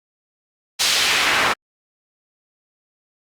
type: noise with band-pass filter sweep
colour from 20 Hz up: pink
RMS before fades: -18 dBFS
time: 0.79-1.54 s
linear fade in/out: 20 ms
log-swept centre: 4800 to 1400 Hz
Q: 1.1
effects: Opus 48 kbps